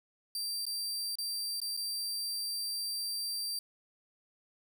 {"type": "tone with dropouts", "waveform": "sawtooth", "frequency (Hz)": 4699, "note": "D8", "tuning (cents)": 0, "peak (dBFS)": -31, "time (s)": [0.35, 3.59], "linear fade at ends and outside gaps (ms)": 2, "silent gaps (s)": [[0.654, 0.665], [1.155, 1.185], [1.602, 1.616], [1.767, 1.773]], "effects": []}